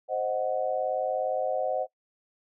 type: chord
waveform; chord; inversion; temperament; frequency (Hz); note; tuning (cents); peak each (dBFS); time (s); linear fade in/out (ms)
sine; C diminished; none; equal; 523.3 / 622.3 / 740; C5 / Eb5 / Gb5; 0 / 0 / 0; -30; 0.08-1.87; 50
effects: noise-tail reverb RT60 0.1 s tail -20 dB re dry